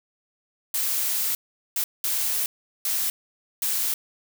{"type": "noise bursts at uneven times", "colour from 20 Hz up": "blue", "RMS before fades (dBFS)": -25, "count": 5, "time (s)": [[0.74, 1.35], [1.76, 1.84], [2.04, 2.46], [2.85, 3.1], [3.62, 3.94]], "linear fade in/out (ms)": 2, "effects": []}